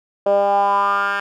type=tone with band-pass filter sweep; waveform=10% pulse; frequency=200.1 Hz; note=G3; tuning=36 cents sharp; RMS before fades=-17 dBFS; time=0.26-1.2 s; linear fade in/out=5 ms; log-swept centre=550 to 1700 Hz; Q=4.8; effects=none